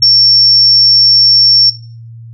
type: tone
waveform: sine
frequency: 5450 Hz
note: F8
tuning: 43 cents flat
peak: -3 dBFS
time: 0.02-1.7 s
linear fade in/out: 5 ms
effects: noise-tail reverb RT60 0.4 s tail -17 dB re dry + added 115 Hz sine -28 dBFS peak until 2.33 s